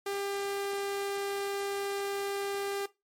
sawtooth tone, 398.6 Hz, G4, 29 cents sharp, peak -28 dBFS, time 0.06-2.86 s, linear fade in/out 5 ms, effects noise-tail reverb RT60 0.2 s tail -17 dB re dry + MP3 64 kbps

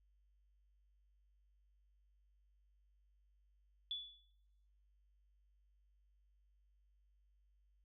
sine tone with exponential decay, 3441 Hz, A7, 39 cents flat, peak -37 dBFS, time 3.91-4.31 s, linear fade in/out 1 ms, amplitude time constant 85 ms, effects noise-tail reverb RT60 1.0 s tail -25 dB re dry + added 50 Hz sine -70 dBFS peak until 7.84 s

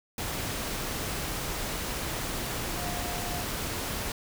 sine tone in noise, 709 Hz, F5, 26 cents sharp, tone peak -39 dBFS, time 2.77-3.43 s, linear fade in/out 2 ms, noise pink, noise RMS -33 dBFS, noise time 0.18-4.12 s, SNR -9 dB, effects none

